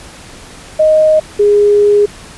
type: tone pair in turn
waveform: sine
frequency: 622.3 / 411.8 Hz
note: D#5 / G#4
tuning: 0 / -15 cents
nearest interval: perfect fifth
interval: 715 cents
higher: first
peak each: -5 dBFS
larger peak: neither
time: 0.79-1.2 / 1.39-2.06 s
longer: second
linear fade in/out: 10 ms
effects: pink hiss -34 dBFS RMS until 2.37 s + resampled to 24000 Hz